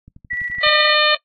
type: click train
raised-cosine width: 5 ms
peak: -29 dBFS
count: 8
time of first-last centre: 0.08-0.668 s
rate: 11.9 Hz
type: tone with tremolo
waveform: sine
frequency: 1948 Hz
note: B6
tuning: 24 cents flat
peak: -21 dBFS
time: 0.3-0.95 s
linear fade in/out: 20 ms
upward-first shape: square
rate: 14 Hz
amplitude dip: 35%
type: harmonic tone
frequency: 604 Hz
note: D5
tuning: 48 cents sharp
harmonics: 1 / 2 / 3 / 4 / 5 / 6 / 7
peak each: -20 / -20 / -20 / -20 / -20 / -20 / -20 dBFS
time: 0.63-1.15 s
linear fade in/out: 5 ms
effects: noise-tail reverb RT60 0.1 s tail -18 dB re dry + AAC 32 kbps